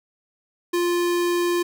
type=tone; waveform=square; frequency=349.2 Hz; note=F4; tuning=in tune; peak=-20 dBFS; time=0.73-1.63 s; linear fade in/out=10 ms; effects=none